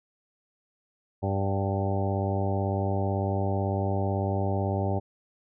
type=harmonic tone with a mistuned harmonic; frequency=98 Hz; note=G2; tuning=in tune; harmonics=1 / 2 / 3 / 4 / 5 / 6 / 7 / 8 / 9; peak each=-27 / -33 / -36 / -34 / -39 / -34 / -39 / -35 / -41 dBFS; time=1.22-5 s; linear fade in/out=20 ms; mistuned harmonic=7; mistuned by=+40 cents; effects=none